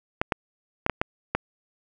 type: clicks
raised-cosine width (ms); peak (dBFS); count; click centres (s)
0.5; -7; 6; 0.215 / 0.322 / 0.864 / 0.897 / 1.015 / 1.35
effects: none